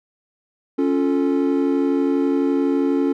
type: chord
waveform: triangle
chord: Db augmented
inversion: none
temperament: equal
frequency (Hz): 277.2 / 349.2 / 440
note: Db4 / F4 / A4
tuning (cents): 0 / 0 / 0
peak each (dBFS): -16 / -21 / -22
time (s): 0.78-3.13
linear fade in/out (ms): 10
effects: none